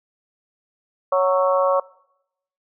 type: harmonic tone with a mistuned harmonic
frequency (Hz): 185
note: F#3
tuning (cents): 0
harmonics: 3 / 4 / 5 / 6 / 7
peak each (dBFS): -17 / -27 / -28 / -21 / -29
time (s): 1.12-1.8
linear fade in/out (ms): 5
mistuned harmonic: 7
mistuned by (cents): +35
effects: noise-tail reverb RT60 0.8 s tail -22 dB re dry